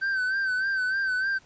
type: tone with vibrato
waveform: triangle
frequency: 1543 Hz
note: G6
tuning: 28 cents flat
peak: -22 dBFS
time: 0.01-1.39 s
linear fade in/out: 20 ms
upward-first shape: sine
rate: 3.3 Hz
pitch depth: 54 cents each way
effects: pink hiss -57 dBFS RMS until 1.45 s + resampled to 16000 Hz